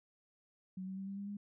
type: tone with pitch steps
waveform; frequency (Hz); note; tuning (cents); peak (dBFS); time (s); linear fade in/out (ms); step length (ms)
sine; 186.9 / 190.17 / 193.49 / 196.87 / 200.3 / 203.8; F#3 / F#3 / G3 / G3 / G3 / G#3; +18 / +48 / -22 / +8 / +38 / -32; -40; 0.77-1.37; 5; 100
effects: none